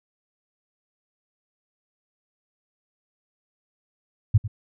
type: tone with echo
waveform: sine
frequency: 106 Hz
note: G#2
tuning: 36 cents sharp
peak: -11 dBFS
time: 4.34-4.38 s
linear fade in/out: 10 ms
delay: 99 ms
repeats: 1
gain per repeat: -15 dB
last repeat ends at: 4.479 s
effects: none